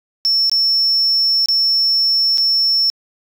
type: tone with dropouts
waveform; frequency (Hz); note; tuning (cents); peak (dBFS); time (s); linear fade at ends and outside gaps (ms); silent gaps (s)
sine; 5400; E8; +41; -10; 0.25-2.9; 0; 0.496-0.516 / 1.458-1.486 / 2.374-2.381
effects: tanh soft clip ceiling -10 dBFS